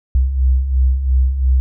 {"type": "beating tone pair", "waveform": "sine", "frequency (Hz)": [62.6, 65.5], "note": ["B1", "C2"], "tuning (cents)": [24, 2], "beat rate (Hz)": 2.9, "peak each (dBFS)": [-19, -12], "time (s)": [0.15, 1.6], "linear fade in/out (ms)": 0, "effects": []}